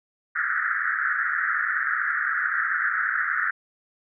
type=band-pass noise; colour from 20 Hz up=pink; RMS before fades=-25 dBFS; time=0.35-3.51 s; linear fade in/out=10 ms; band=1300 to 1900 Hz; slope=96 dB/octave; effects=none